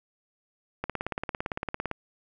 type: click train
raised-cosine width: 0.5 ms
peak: -15 dBFS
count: 20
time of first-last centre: 0.84-1.913 s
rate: 17.7 Hz
effects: none